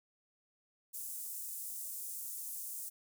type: high-pass noise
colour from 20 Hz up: pink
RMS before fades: -43 dBFS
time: 0.93-2.9 s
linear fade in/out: 20 ms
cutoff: 8200 Hz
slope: 24 dB/octave
effects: none